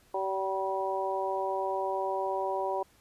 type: harmonic tone with a mistuned harmonic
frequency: 191.6 Hz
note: G3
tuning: 39 cents flat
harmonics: 2 / 3 / 4 / 5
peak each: -34 / -34 / -34 / -34 dBFS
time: 0.14-2.83 s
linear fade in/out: 5 ms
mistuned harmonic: 5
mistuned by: +20 cents
effects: pink hiss -63 dBFS RMS until 3 s + resampled to 32000 Hz